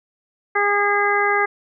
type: harmonic tone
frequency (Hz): 408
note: G#4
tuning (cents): -31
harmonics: 1 / 2 / 3 / 4 / 5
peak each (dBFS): -22 / -22 / -22 / -22 / -22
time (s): 0.55-1.46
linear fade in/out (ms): 10
effects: none